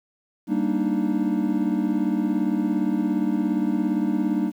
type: chord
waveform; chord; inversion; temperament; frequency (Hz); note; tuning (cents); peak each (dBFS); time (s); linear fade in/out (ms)
triangle; Eb major seventh; first; equal; 196 / 233.1 / 293.7 / 311.1; G3 / Bb3 / D4 / Eb4; 0 / 0 / 0 / 0; -24; 0.47-4.52; 50
effects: 9-bit